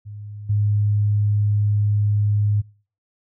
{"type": "tone with level steps", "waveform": "sine", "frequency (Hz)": 103.83, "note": "G#2", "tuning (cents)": 0, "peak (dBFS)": [-32, -16], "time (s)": [0.05, 2.62], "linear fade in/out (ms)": 20, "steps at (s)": 0.49, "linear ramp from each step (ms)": 10, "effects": ["noise-tail reverb RT60 0.4 s tail -23 dB re dry"]}